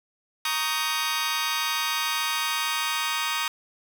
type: chord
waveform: 15% pulse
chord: Eb dominant seventh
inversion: second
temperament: just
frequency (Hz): 933.4 / 1120.1 / 1244.5 / 1555.6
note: Bb5 / Db6 / Eb6 / G6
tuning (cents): +2 / +18 / 0 / -14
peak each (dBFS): -24 / -25 / -23 / -27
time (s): 0.45-3.48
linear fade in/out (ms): 2
effects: 9-bit